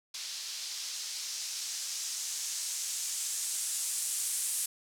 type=noise with low-pass filter sweep; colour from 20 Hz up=violet; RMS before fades=-36 dBFS; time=0.14-4.66 s; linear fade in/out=5 ms; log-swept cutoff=4600 to 9000 Hz; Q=1.6; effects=none